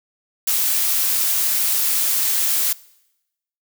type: noise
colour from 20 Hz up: blue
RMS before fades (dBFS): -19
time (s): 0.47-2.73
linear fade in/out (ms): 5
effects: noise-tail reverb RT60 0.9 s tail -22 dB re dry